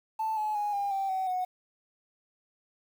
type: tone with pitch steps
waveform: triangle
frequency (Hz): 880 / 854 / 828.7 / 804.2 / 780.4 / 757.3 / 734.9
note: A5 / G#5 / G#5 / G5 / G5 / F#5 / F#5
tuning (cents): 0 / +48 / -4 / +44 / -8 / +40 / -12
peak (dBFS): -24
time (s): 0.19-1.45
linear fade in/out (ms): 10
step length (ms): 180
effects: tanh soft clip ceiling -25 dBFS + 9-bit